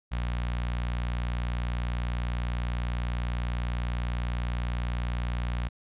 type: tone with notch filter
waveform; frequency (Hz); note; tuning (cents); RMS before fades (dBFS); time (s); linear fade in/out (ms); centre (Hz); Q
sawtooth; 60; B1; -49; -30; 0.11-5.69; 20; 370; 0.59
effects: resampled to 8000 Hz